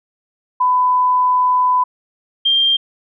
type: tone pair in turn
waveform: sine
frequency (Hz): 1001 / 3185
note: B5 / G7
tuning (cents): +23 / +27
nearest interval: octave + minor sixth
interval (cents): 2004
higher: second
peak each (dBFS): -11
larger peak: neither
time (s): 0.6-1.84 / 2.45-2.77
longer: first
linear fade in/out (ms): 10
effects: none